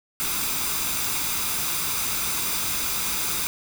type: noise with comb filter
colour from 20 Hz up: white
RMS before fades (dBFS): -26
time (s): 0.2-3.47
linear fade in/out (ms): 0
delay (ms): 0.82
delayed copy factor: +0.5
effects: none